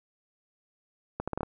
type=accelerating click train; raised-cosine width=1 ms; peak=-17 dBFS; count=6; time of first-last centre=1.2-1.432 s; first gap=76 ms; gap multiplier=0.75; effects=none